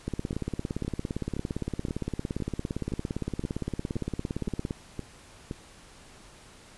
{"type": "two click trains", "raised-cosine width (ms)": 3, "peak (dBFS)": [-20, -17], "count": [11, 82], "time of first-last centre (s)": [[0.33, 5.511], [0.08, 4.709]], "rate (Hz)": [1.93, 17.5], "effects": ["pink hiss -52 dBFS RMS until 6.77 s", "resampled to 24000 Hz"]}